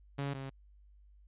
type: tone pair in turn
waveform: sawtooth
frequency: 140.2 / 135.03 Hz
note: C#3 / C#3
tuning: +20 / -45 cents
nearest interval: minor second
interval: 65 cents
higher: first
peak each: -30 / -36 dBFS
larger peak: first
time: 0.18-0.34 / 0.34-0.5 s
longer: neither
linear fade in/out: 10 ms
effects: added 50 Hz sine -57 dBFS peak until 1.27 s + resampled to 8000 Hz